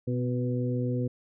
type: harmonic tone with a mistuned harmonic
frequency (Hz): 123.47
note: B2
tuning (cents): 0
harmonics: 1 / 2 / 3 / 4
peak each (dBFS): -28 / -31 / -37 / -35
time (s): 0.07-1.08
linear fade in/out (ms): 10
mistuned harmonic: 2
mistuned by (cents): +28
effects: none